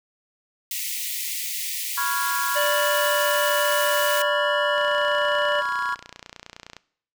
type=high-pass noise; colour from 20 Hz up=white; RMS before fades=-29 dBFS; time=0.71-4.22 s; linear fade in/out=2 ms; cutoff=1900 Hz; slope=96 dB/octave
type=chord; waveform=triangle; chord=C# dominant seventh; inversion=third; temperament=equal; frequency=987.8 / 1108.7 / 1396.9 / 1661.2 Hz; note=B5 / C#6 / E#6 / G#6; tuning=0 / 0 / 0 / 0 cents; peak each=-27 dBFS; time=1.97-5.95 s; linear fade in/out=10 ms
type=harmonic tone; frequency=587.3 Hz; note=D5; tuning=in tune; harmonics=1 / 3 / 5; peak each=-22 / -29 / -29 dBFS; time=2.55-5.62 s; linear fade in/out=20 ms
type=click train; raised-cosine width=0.2 ms; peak=-21 dBFS; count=60; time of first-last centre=4.78-6.767 s; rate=29.7 Hz
effects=noise-tail reverb RT60 0.6 s tail -20 dB re dry